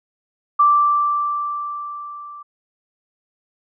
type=tone with level ramp; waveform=sine; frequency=1172 Hz; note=D6; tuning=4 cents flat; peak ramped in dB=-9 to -34 dBFS; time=0.59-2.43 s; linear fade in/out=10 ms; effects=none